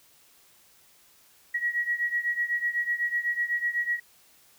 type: beating tone pair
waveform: sine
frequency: 1910 / 1918 Hz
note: A#6 / A#6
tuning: +42 / +49 cents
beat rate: 8 Hz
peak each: -27 / -30 dBFS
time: 1.54-4 s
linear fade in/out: 10 ms
effects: white hiss -59 dBFS RMS until 4.58 s